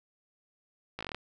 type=slowing click train; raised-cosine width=0.3 ms; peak=-21 dBFS; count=8; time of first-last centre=0.99-1.146 s; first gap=17 ms; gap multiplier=1.09; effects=none